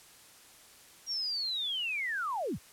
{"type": "linear sweep", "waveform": "sine", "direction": "down", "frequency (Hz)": [5690, 32.7], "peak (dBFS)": -31, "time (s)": [1.06, 2.59], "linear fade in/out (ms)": 50, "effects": ["white hiss -56 dBFS RMS until 2.72 s", "low-pass 12000 Hz 12 dB/octave"]}